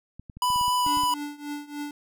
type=clicks; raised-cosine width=5 ms; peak=-29 dBFS; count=10; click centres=0.196 / 0.298 / 0.37 / 0.503 / 0.56 / 0.612 / 0.681 / 0.865 / 0.972 / 1.035 s
type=tone with vibrato; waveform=square; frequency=989 Hz; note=B5; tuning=2 cents sharp; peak=-22 dBFS; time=0.42-1.14 s; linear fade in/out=2 ms; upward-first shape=triangle; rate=3.8 Hz; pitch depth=11 cents each way
type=tone with tremolo; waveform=square; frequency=292.1 Hz; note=D4; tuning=9 cents flat; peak=-30 dBFS; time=0.86-1.91 s; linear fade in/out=2 ms; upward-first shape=triangle; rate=3.4 Hz; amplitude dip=90%
effects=none